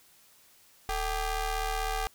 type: ring-modulated tone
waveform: sawtooth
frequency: 404 Hz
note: G#4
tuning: 48 cents flat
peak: -22 dBFS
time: 0.89-2.07 s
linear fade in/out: 0 ms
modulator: 366 Hz
effects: white hiss -60 dBFS RMS until 2.14 s